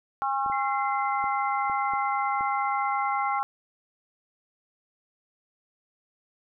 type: harmonic tone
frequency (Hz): 271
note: C#4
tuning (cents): -39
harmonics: 3 / 4 / 5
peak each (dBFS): -27 / -29 / -31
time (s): 0.22-3.43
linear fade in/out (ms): 0
type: clicks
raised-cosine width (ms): 2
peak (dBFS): -30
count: 6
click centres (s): 0.462 / 0.499 / 1.241 / 1.698 / 1.936 / 2.409
type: tone with tremolo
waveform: sine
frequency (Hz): 2070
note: C7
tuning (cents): -19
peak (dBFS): -33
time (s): 0.52-3.39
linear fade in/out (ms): 5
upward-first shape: square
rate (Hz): 15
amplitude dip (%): 25
effects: none